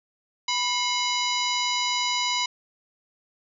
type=harmonic tone with a mistuned harmonic; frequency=987.8 Hz; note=B5; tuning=in tune; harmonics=1 / 2 / 3 / 4 / 5 / 6 / 7; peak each=-28 / -30 / -31 / -29 / -32 / -35 / -35 dBFS; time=0.48-2.46 s; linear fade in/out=5 ms; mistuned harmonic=2; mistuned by=+140 cents; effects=none